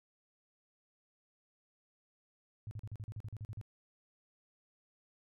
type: tone bursts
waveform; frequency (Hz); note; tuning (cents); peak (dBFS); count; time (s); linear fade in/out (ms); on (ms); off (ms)
sine; 107; A2; -48; -40; 12; 2.67-3.613; 0; 41; 41
effects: none